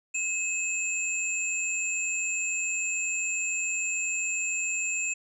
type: tone pair together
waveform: sine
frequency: 2582 / 7291 Hz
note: E7 / A#8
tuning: -37 / -39 cents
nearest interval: octave + tritone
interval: 1798 cents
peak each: -29 / -30 dBFS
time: 0.14-5.14 s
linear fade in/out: 10 ms
effects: none